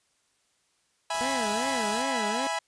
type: chord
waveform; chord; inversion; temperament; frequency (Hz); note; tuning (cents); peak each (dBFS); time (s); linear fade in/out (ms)
sawtooth; E major; none; equal; 659.3 / 830.6 / 987.8; E5 / G#5 / B5; 0 / 0 / 0; -29 / -28 / -28; 1.1-2.59; 5
type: band-stop noise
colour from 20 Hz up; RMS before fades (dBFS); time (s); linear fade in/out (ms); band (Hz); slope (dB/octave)
white; -37; 1.14-2.02; 2; 1500 to 3400; 48
type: tone with vibrato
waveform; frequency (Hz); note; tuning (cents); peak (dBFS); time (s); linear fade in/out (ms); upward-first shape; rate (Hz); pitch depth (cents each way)
20% pulse; 237.1; A#3; +30; -26; 1.21-2.47; 0; sine; 2.6; 240
effects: white hiss -70 dBFS RMS until 2.67 s + resampled to 22050 Hz